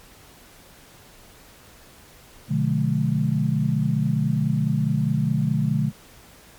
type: chord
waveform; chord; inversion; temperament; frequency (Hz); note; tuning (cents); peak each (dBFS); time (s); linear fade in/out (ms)
sine; B diminished seventh; none; just; 123.47 / 148.16 / 177.8 / 213.4; B2 / D3 / F3 / Ab3; 0 / +16 / +31 / +47; -25 / -22 / -27 / -25; 2.48-5.92; 50
effects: pink hiss -49 dBFS RMS until 6.58 s + MP3 96 kbps